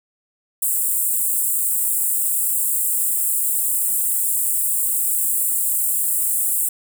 pink high-pass noise, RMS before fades -20 dBFS, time 0.62-6.69 s, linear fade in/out 5 ms, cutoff 7700 Hz, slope 96 dB/octave, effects none

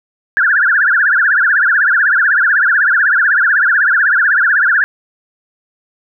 sine tone with vibrato, 1564 Hz, G6, 4 cents flat, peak -8 dBFS, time 0.37-4.84 s, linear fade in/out 0 ms, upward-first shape triangle, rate 16 Hz, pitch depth 250 cents each way, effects none

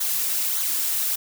blue noise with flanger, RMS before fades -24 dBFS, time 0-1.16 s, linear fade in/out 10 ms, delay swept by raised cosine 0.37 to 3.57 ms, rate 1.7 Hz, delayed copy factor -0.5, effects none

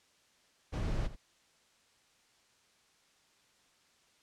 brown noise with echo, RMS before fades -33 dBFS, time 0.72-1.08 s, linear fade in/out 20 ms, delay 83 ms, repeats 1, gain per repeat -14 dB, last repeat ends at 1.163 s, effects white hiss -68 dBFS RMS until 4.22 s + low-pass 7000 Hz 12 dB/octave

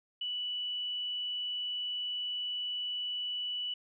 sine tone, 2960 Hz, F#7, in tune, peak -33 dBFS, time 0.21-3.74 s, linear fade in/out 5 ms, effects none

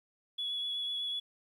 sine tone with vibrato, 3389 Hz, G#7, 34 cents sharp, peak -32 dBFS, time 0.38-1.2 s, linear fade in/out 10 ms, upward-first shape triangle, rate 8 Hz, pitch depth 17 cents each way, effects tanh soft clip ceiling -28 dBFS + 11-bit

